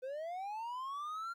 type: linear sweep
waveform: triangle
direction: up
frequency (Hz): 500 to 1396.9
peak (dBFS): -37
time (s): 0.02-1.34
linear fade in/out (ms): 20
effects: 13-bit